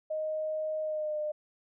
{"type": "tone with pitch glide", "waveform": "sine", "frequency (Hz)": [622.3, 604.9], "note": ["D#5", "D#5"], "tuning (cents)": [0, -49], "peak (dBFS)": -30, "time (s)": [0.1, 1.32], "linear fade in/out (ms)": 10, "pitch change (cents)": -49, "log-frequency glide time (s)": [0.82, 1.18], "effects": []}